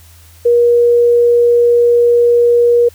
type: tone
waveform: sine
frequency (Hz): 476.9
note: A#4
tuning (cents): +39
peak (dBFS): -6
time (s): 0.45-2.89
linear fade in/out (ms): 10
effects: added 83 Hz sine -40 dBFS peak until 2.94 s + white hiss -45 dBFS RMS until 2.94 s